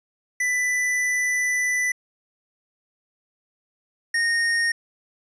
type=tone pair in turn; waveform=square; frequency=1989 / 1851.5 Hz; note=B6 / A#6; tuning=+12 / -12 cents; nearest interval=minor second; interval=124 cents; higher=first; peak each=-21 / -20 dBFS; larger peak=second; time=0.4-1.92 / 4.14-4.72 s; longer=first; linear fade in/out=5 ms; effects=resampled to 22050 Hz